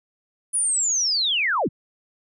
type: linear sweep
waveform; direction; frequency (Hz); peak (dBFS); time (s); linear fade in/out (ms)
sine; down; 9956 to 76.9; -19; 0.53-1.69; 20
effects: none